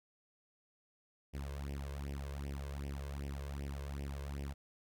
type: tone with flanger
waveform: sawtooth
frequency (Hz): 70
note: C#2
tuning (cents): +18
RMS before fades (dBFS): -42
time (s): 1.33-4.54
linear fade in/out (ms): 20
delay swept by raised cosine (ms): 0.36 to 1.96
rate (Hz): 2.6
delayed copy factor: +0.8
effects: none